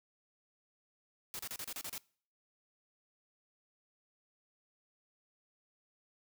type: noise bursts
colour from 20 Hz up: white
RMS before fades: -42 dBFS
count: 8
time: 1.34-1.979 s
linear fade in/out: 0 ms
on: 51 ms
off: 33 ms
effects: noise-tail reverb RT60 0.5 s tail -24 dB re dry